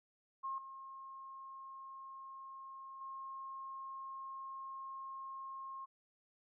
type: tone with level steps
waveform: sine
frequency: 1073 Hz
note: C6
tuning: 43 cents sharp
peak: -38 / -48 / -44 dBFS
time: 0.43-5.86 s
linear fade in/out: 20 ms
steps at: 0.58 / 3.01 s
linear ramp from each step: 2 ms
effects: none